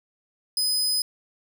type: tone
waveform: sawtooth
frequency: 5020 Hz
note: D#8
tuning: 15 cents sharp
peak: -19 dBFS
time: 0.57-1.02 s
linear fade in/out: 2 ms
effects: none